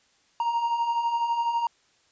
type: beating tone pair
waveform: triangle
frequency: 925 / 937 Hz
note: A#5 / A#5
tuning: -14 / +9 cents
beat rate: 12 Hz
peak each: -30 / -22 dBFS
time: 0.4-1.67 s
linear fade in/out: 2 ms
effects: white hiss -64 dBFS RMS until 2.11 s + resampled to 16000 Hz